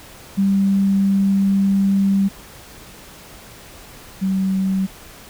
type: tone pair in turn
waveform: sine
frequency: 196.1 / 191.07 Hz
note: G3 / G3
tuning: +1 / -44 cents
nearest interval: unison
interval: 45 cents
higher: first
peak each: -13 / -16 dBFS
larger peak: first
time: 0.37-2.29 / 4.21-4.87 s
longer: first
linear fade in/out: 20 ms
effects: pink hiss -41 dBFS RMS until 5.29 s